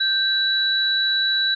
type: tone pair together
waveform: sine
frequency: 1568 / 3932 Hz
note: G6 / B7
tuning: 0 / -8 cents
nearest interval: octave + major third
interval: 1592 cents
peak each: -22 / -19 dBFS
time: 0-1.55 s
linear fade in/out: 10 ms
effects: none